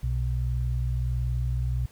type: tone pair together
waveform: sine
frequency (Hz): 61.74 / 123.22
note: B1 / B2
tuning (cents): 0 / -4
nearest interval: octave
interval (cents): 1196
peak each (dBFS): -26 / -28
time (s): 0.03-1.86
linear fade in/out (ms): 5
effects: pink hiss -56 dBFS RMS until 1.91 s